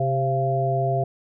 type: harmonic tone with a mistuned harmonic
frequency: 131.7 Hz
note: C3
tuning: 12 cents sharp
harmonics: 1 / 3 / 4 / 5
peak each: -23 / -28 / -32 / -23 dBFS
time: 0-1.04 s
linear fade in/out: 5 ms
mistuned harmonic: 5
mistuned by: +63 cents
effects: none